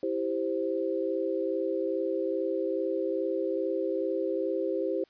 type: chord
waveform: sine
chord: C major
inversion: first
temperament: equal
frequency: 329.6 / 392 / 523.3 Hz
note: E4 / G4 / C5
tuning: 0 / 0 / 0 cents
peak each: -32 / -31 / -31 dBFS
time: 0.03-5.04 s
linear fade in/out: 2 ms
effects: white hiss -65 dBFS RMS until 5.09 s + resampled to 11025 Hz